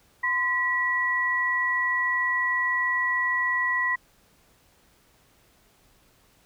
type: tone pair together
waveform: sine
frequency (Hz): 1025 / 1938.5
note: C6 / B6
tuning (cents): -36 / -33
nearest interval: major seventh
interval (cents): 1103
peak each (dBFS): -28 / -23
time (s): 0.23-3.96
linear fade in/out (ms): 10
effects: pink hiss -61 dBFS RMS until 6.45 s

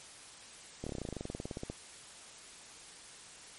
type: slowing click train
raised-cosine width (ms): 2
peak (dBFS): -25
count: 21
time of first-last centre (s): 0.84-1.7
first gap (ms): 26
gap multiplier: 1.05
effects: white hiss -52 dBFS RMS until 3.58 s + MP3 48 kbps

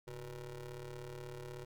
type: ring-modulated tone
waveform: 25% pulse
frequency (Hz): 117.4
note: A#2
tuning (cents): +13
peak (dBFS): -38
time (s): 0.07-1.65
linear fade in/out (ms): 10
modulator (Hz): 253
effects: none

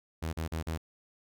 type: tone bursts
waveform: sawtooth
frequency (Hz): 80.6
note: E2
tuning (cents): -38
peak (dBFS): -28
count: 4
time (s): 0.22-0.777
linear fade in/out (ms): 10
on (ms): 110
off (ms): 39
effects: none

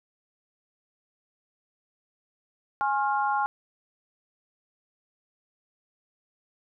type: chord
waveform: sine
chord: F minor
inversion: first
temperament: equal with one note detuned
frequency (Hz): 830.6 / 1074.1 / 1396.9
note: Ab5 / C6 / F6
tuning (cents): 0 / +45 / 0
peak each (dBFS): -25 / -29 / -30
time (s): 2.81-3.46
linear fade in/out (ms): 0
effects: none

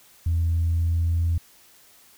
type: tone with pitch glide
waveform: sine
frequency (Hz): 83.3 to 84.02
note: E2 to E2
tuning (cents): +19 to +34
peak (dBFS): -18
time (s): 0.26-1.38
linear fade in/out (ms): 5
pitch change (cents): +15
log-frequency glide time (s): 0.46-1.2
effects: tanh soft clip ceiling -16 dBFS + white hiss -54 dBFS RMS until 2.17 s

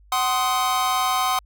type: chord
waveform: 45% pulse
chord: C diminished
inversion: second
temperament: just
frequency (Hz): 753.5 / 1046.5 / 1255.8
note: Gb5 / C6 / Eb6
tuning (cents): +31 / 0 / +16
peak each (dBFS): -24 / -23 / -25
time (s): 0.12-1.39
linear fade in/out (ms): 2
effects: added 50 Hz sine -49 dBFS peak until 1.45 s

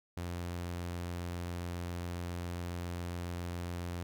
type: tone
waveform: sawtooth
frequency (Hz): 87.31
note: F2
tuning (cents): 0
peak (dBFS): -33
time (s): 0.17-4.03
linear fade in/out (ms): 0
effects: none

